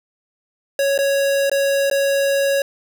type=tone with dropouts; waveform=square; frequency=554.4 Hz; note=C#5; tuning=in tune; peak=-16 dBFS; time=0.79-2.62 s; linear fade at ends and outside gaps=2 ms; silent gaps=0.978-0.988 / 1.497-1.515 / 1.9-1.912 s; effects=none